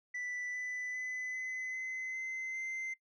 sine tone with pitch steps, 1978 / 1994.1 / 2010 / 2027 / 2043 / 2060 / 2076 Hz, B6 / B6 / B6 / B6 / C7 / C7 / C7, +2 / +16 / +30 / +45 / -42 / -28 / -14 cents, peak -34 dBFS, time 0.14-2.94 s, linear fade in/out 10 ms, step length 400 ms, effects noise-tail reverb RT60 0.1 s tail -22 dB re dry + tanh soft clip ceiling -36 dBFS

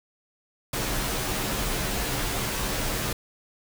pink noise with comb filter, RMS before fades -28 dBFS, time 0.73-3.13 s, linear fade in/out 5 ms, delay 12 ms, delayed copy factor -0.65, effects none

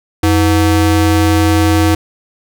square ring-modulated tone, 204.9 Hz, G#3, 23 cents flat, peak -6 dBFS, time 0.23-1.95 s, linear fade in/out 5 ms, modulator 116 Hz, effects none

